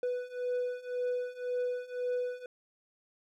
triangle beating tone pair, 493.9 / 495.8 Hz, B4 / B4, 0 / +7 cents, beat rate 1.9 Hz, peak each -34 / -32 dBFS, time 0.03-2.46 s, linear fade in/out 2 ms, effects none

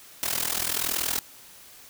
white noise with amplitude modulation, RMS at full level -24 dBFS, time 0.23-1.19 s, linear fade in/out 0 ms, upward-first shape sine, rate 41.1 Hz, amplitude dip 85%, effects white hiss -49 dBFS RMS until 1.89 s

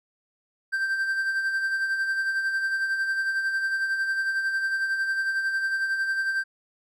triangle tone with tremolo, 1568 Hz, G6, in tune, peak -20 dBFS, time 0.72-6.44 s, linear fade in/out 20 ms, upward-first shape sine, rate 11 Hz, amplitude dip 45%, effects none

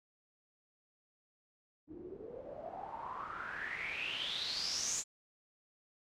white noise with low-pass filter sweep, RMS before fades -41 dBFS, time 1.87-5.04 s, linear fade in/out 50 ms, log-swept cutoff 300 to 7300 Hz, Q 8.4, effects none

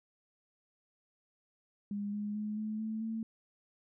sine tone with pitch steps, 203.8 / 207.6 / 211.5 / 215.4 / 219.4 / 223.5 Hz, G#3 / G#3 / G#3 / A3 / A3 / A3, -32 / 0 / +32 / -37 / -5 / +27 cents, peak -34 dBFS, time 1.91-3.23 s, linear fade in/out 2 ms, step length 220 ms, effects none

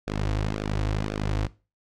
sawtooth tone with flanger, 51.91 Hz, G#1, in tune, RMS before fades -27 dBFS, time 0.07-1.47 s, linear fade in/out 5 ms, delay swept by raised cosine 0.98 to 5.18 ms, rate 1.9 Hz, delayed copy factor -0.85, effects noise-tail reverb RT60 0.3 s tail -19 dB re dry + low-pass 6000 Hz 12 dB/octave

